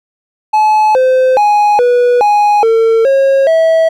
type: tone with pitch steps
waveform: triangle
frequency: 858 / 516 / 832 / 488.4 / 830 / 452.1 / 543 / 650 Hz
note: A5 / C5 / G#5 / B4 / G#5 / A4 / C#5 / E5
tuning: -44 / -24 / +3 / -19 / -1 / +47 / -36 / -24 cents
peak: -4 dBFS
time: 0.53-3.89 s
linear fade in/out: 10 ms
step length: 420 ms
effects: none

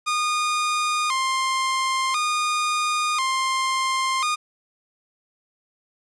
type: tone with vibrato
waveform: sawtooth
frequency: 1136 Hz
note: C#6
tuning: 42 cents sharp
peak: -17 dBFS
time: 0.06-4.36 s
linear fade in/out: 20 ms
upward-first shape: square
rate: 0.48 Hz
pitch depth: 130 cents each way
effects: resampled to 22050 Hz + 9-bit

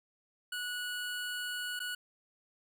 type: tone with dropouts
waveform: 25% pulse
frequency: 1467 Hz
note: F#6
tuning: 15 cents flat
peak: -32 dBFS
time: 0.52-1.95 s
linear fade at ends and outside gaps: 5 ms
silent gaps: 1.793-1.801 s
effects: none

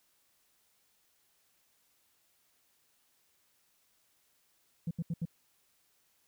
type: tone bursts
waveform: sine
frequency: 166.9 Hz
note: E3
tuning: 22 cents sharp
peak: -29 dBFS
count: 4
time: 4.87-5.254 s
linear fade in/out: 5 ms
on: 39 ms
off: 76 ms
effects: tanh soft clip ceiling -29 dBFS + white hiss -72 dBFS RMS until 6.27 s

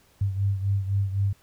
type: beating tone pair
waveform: sine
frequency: 98 / 101.9 Hz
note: G2 / G#2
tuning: 0 / -32 cents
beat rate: 3.9 Hz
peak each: -23 / -29 dBFS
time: 0.21-1.33 s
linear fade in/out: 5 ms
effects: pink hiss -60 dBFS RMS until 1.42 s

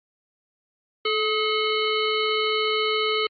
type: harmonic tone with a mistuned harmonic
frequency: 433.1 Hz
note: A4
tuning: 27 cents flat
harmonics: 1 / 3 / 5 / 7 / 9 / 10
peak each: -24 / -27 / -28 / -27 / -34 / -33 dBFS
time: 1.05-3.27 s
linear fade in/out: 5 ms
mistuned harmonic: 3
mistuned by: -39 cents
effects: MP3 32 kbps

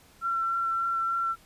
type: tone with vibrato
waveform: sine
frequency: 1355 Hz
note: E6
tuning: 47 cents sharp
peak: -25 dBFS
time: 0.21-1.36 s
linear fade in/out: 50 ms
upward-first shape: triangle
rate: 3.4 Hz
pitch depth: 14 cents each way
effects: pink hiss -57 dBFS RMS until 1.45 s + resampled to 32000 Hz

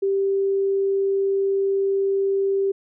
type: tone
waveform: sine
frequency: 392 Hz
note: G4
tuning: in tune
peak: -18 dBFS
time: 0.02-2.72 s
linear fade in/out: 10 ms
effects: none

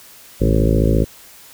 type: harmonic tone with a mistuned harmonic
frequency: 54.7 Hz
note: A1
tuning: 9 cents flat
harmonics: 1 / 2 / 3 / 4 / 5 / 6 / 7 / 8 / 9 / 10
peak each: -16 / -19 / -21 / -22 / -23 / -24 / -24 / -25 / -26 / -26 dBFS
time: 0.4-1.05 s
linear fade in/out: 20 ms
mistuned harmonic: 3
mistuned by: -72 cents
effects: white hiss -43 dBFS RMS until 1.53 s

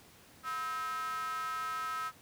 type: tone with high-pass filter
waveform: square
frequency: 143.5 Hz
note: D3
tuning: 40 cents flat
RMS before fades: -37 dBFS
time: 0.43-2.12 s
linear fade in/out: 50 ms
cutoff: 1300 Hz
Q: 7.9
effects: pink hiss -58 dBFS RMS until 2.21 s + high-pass 80 Hz 12 dB/octave

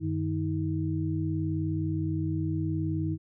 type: tone cluster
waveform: sine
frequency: 94.1 / 153.4 / 317.7 Hz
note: F#2 / D#3 / D#4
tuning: +30 / -24 / +36 cents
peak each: -31 dBFS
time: 0-3.18 s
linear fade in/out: 50 ms
effects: none

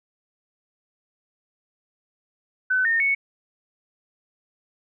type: tone with pitch steps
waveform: sine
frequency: 1512 / 1829.5 / 2214 Hz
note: F#6 / A#6 / C#7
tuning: +37 / -33 / -3 cents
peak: -18 dBFS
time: 2.7-3.15 s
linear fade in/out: 10 ms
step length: 150 ms
effects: none

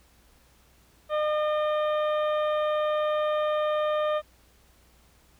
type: harmonic tone with a mistuned harmonic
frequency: 607 Hz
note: D#5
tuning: 43 cents flat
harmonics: 1 / 2 / 3 / 4 / 5 / 6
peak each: -24 / -30 / -40 / -45 / -44 / -46 dBFS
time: 1.09-4.22 s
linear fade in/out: 50 ms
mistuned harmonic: 5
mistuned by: +47 cents
effects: added 60 Hz sine -61 dBFS peak until 5.39 s + pink hiss -61 dBFS RMS until 5.39 s

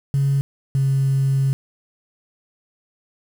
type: tone pair in turn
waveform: sine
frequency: 138.59 / 135.58 Hz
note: C#3 / C#3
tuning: 0 / -38 cents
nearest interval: unison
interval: 38 cents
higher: first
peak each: -14 dBFS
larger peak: neither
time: 0.14-0.41 / 0.75-1.53 s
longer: second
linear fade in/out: 0 ms
effects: tanh soft clip ceiling -12 dBFS + 7-bit

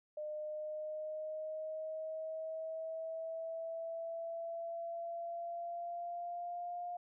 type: linear sweep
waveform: sine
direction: up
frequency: 605 to 707 Hz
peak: -39 dBFS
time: 0.17-6.97 s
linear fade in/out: 5 ms
effects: none

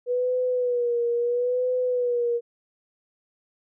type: tone with vibrato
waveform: sine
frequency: 488.2 Hz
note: B4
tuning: 20 cents flat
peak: -21 dBFS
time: 0.06-2.41 s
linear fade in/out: 50 ms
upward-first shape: sine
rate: 0.75 Hz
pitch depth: 55 cents each way
effects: none

